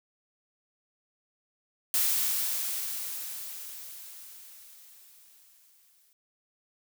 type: noise with exponential decay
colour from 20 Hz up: blue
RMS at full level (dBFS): -25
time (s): 1.94-6.13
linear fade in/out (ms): 1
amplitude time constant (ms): 910
effects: none